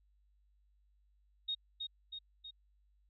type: tone with echo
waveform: sine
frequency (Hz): 3729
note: A#7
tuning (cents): 0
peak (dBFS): -34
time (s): 1.48-1.55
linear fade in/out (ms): 10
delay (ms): 320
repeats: 3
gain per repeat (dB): -4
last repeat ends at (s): 2.51
effects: added 50 Hz sine -68 dBFS peak until 3.09 s